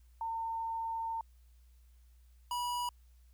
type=tone pair in turn; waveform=sine / square; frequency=907 / 973 Hz; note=A#5 / B5; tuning=-48 / -26 cents; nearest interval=minor second; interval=122 cents; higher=second; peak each=-34 / -34 dBFS; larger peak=neither; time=0.21-1.21 / 2.51-2.89 s; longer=first; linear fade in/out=2 ms; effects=added 60 Hz sine -58 dBFS peak until 3.33 s + white hiss -75 dBFS RMS until 3.33 s